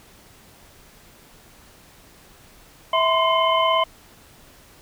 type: tone cluster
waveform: sine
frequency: 653 / 1004 / 1041 / 2134 / 3051 Hz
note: E5 / B5 / C6 / C7 / G7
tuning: -17 / +28 / -9 / +34 / -48 cents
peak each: -21 / -28 / -19 / -28 / -25 dBFS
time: 2.93-3.84 s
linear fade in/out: 5 ms
effects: pink hiss -50 dBFS RMS until 4.81 s